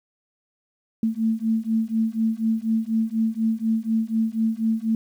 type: beating tone pair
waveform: sine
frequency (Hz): 221.2 / 225.3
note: A3 / A3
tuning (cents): +9 / +41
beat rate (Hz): 4.1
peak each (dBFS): -23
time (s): 1.03-4.95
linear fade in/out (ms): 2
effects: 9-bit